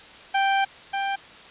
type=tone pair in turn; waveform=sawtooth; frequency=784 / 788.5 Hz; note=G5 / G5; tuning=0 / +10 cents; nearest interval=unison; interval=10 cents; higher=second; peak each=-15 / -20 dBFS; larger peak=first; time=0.34-0.65 / 0.93-1.16 s; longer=first; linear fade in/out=10 ms; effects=white hiss -45 dBFS RMS until 1.5 s + resampled to 8000 Hz